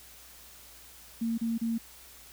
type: tone bursts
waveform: sine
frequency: 228.8 Hz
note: A#3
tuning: 32 cents flat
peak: -27 dBFS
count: 3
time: 1.21-1.782 s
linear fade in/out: 10 ms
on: 170 ms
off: 31 ms
effects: added 60 Hz sine -60 dBFS peak until 2.32 s + white hiss -52 dBFS RMS until 2.32 s